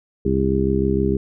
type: harmonic tone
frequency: 66.5 Hz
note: C2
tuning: 29 cents sharp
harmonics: 1 / 2 / 3 / 4 / 5 / 6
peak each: -24 / -25 / -22 / -27 / -24 / -21 dBFS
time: 0.25-1.17 s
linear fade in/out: 5 ms
effects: none